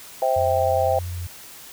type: chord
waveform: sine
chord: C major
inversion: none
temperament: just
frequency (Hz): 523.3 / 654.1 / 784.9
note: C5 / E5 / G5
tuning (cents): 0 / -14 / +2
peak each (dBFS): -22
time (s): 0.22-0.99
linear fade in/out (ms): 2
type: tone with pitch glide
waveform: sine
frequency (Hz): 89.2 to 88.28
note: F2 to F2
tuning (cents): +37 to +19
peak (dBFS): -27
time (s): 0.36-1.27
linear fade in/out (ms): 5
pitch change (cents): -18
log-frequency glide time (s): 0.9-1.12
effects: white hiss -42 dBFS RMS until 1.72 s